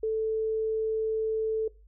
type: tone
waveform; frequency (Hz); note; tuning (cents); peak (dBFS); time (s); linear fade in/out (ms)
sine; 440; A4; 0; -25; 0.03-1.68; 5
effects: noise-tail reverb RT60 0.3 s tail -22 dB re dry + added 50 Hz sine -52 dBFS peak until 1.87 s